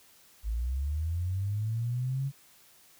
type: linear sweep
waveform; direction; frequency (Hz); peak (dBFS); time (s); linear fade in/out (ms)
sine; up; 51.1 to 140; -28; 0.43-2.32; 50
effects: white hiss -59 dBFS RMS until 2.99 s